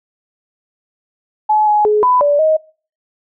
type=tone with pitch steps; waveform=sine; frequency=854 / 840 / 422.2 / 998 / 580 / 628 Hz; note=G#5 / G#5 / G#4 / B5 / D5 / D#5; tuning=+48 / +19 / +29 / +18 / -22 / +16 cents; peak=-9 dBFS; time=1.49-2.57 s; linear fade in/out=10 ms; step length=180 ms; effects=noise-tail reverb RT60 0.4 s tail -24 dB re dry